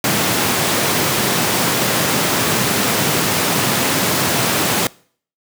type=high-pass noise; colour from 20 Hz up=pink; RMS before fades=-17 dBFS; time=0.04-4.87 s; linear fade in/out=2 ms; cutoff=120 Hz; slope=24 dB/octave; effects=noise-tail reverb RT60 0.5 s tail -23 dB re dry